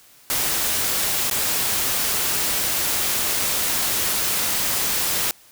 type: noise with dropouts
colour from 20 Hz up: white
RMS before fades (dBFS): -22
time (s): 0.3-5.31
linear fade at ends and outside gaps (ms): 0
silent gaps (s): 1.298-1.312
effects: white hiss -51 dBFS RMS until 5.51 s